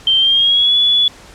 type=tone with pitch glide; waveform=sine; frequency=3136 to 3420 Hz; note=G7 to A7; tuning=0 to -50 cents; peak=-9 dBFS; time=0.07-1.08 s; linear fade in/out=2 ms; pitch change=+150 cents; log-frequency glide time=0.18-0.76 s; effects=pink hiss -40 dBFS RMS until 1.34 s + low-pass 8000 Hz 12 dB/octave